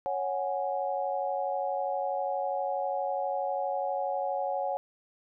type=chord; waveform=sine; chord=C# suspended fourth; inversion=none; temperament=just; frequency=554.4 / 739.2 / 831.5 Hz; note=C#5 / F#5 / G#5; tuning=0 / -2 / +2 cents; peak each=-32 / -32 / -34 dBFS; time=0.06-4.77 s; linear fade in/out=0 ms; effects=none